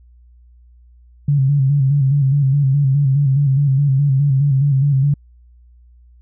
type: tone with vibrato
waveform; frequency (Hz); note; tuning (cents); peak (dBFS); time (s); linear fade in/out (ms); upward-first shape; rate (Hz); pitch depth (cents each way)
sine; 138.59; C#3; 0; -11; 1.28-5.14; 5; square; 4.8; 63
effects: added 60 Hz sine -44 dBFS peak until 6.21 s